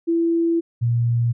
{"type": "tone pair in turn", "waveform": "sine", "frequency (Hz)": [334.4, 118.23], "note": ["E4", "A#2"], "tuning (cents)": [25, 25], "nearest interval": "octave + tritone", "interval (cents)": 1800, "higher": "first", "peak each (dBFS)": -16, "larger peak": "neither", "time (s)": [[0.07, 0.61], [0.81, 1.33]], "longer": "first", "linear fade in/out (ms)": 20, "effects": []}